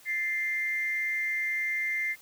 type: tone pair together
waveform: sine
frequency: 1763.6 / 2093 Hz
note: A6 / C7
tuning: +4 / 0 cents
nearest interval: minor third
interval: 296 cents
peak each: -35 / -27 dBFS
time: 0.05-2.16 s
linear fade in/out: 50 ms
effects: tanh soft clip ceiling -20 dBFS + white hiss -55 dBFS RMS until 2.21 s